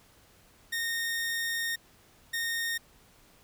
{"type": "tone bursts at uneven times", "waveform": "sawtooth", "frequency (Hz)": 1844, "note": "A#6", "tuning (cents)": -19, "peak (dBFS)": -26, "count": 2, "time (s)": [[0.72, 1.76], [2.33, 2.78]], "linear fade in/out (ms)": 10, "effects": ["pink hiss -60 dBFS RMS until 3.43 s"]}